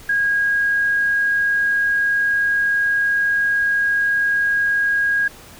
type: tone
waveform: sine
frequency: 1637 Hz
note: G#6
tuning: 25 cents flat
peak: -15 dBFS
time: 0.09-5.28 s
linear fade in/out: 5 ms
effects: pink hiss -42 dBFS RMS until 5.59 s